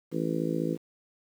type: harmonic tone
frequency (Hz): 55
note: A1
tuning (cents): 0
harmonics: 3 / 4 / 5 / 6 / 7 / 8 / 9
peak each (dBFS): -32 / -36 / -33 / -32 / -38 / -37 / -36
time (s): 0.11-0.78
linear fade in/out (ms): 50
effects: 9-bit